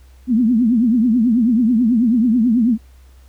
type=tone with vibrato; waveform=sine; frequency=234.3 Hz; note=A#3; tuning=9 cents sharp; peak=-11 dBFS; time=0.27-2.78 s; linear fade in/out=50 ms; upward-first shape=triangle; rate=9.2 Hz; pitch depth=200 cents each way; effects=added 64 Hz sine -42 dBFS peak until 3.28 s + pink hiss -56 dBFS RMS until 3.28 s